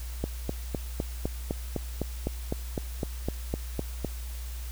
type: click train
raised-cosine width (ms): 2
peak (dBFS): -15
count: 16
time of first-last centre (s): 0.24-4.047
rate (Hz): 3.94
effects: added 60 Hz sine -34 dBFS peak until 4.71 s + white hiss -47 dBFS RMS until 4.71 s